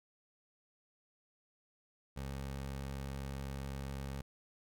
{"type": "tone with vibrato", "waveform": "20% pulse", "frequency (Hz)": 68, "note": "C#2", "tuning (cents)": -33, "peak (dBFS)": -35, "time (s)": [2.16, 4.22], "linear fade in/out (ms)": 10, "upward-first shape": "sine", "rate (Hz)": 8.1, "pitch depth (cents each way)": 14, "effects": []}